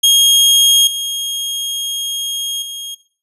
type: tone with level steps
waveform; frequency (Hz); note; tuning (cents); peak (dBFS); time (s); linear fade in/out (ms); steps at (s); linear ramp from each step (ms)
sawtooth; 3257; G#7; -34; -4 / -15 / -21; 0.03-2.95; 10; 0.87 / 2.62; 2
effects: noise-tail reverb RT60 0.4 s tail -17 dB re dry + resampled to 32000 Hz